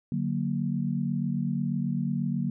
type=chord; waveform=sine; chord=D augmented; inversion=none; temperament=equal; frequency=146.83 / 185 / 233.1 Hz; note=D3 / F#3 / A#3; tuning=0 / 0 / 0 cents; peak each=-30 dBFS; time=0.12-2.5 s; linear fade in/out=2 ms; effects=none